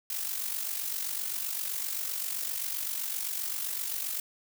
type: noise with amplitude modulation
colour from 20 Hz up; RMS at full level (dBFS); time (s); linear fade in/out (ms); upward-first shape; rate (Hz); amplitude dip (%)
blue; -31; 0.1-4.2; 2; sine; 47.7; 60
effects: none